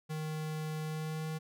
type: tone with pitch glide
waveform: square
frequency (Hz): 155.56 to 157.37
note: D#3 to D#3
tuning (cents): 0 to +20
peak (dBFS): -36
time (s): 0.09-1.39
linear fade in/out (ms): 20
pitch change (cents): +20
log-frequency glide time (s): 0.82-1.27
effects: none